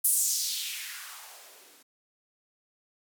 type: noise with band-pass filter sweep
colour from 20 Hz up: violet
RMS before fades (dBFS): -32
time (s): 0.04-1.83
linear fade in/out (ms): 10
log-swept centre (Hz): 11000 to 250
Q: 2.3
effects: none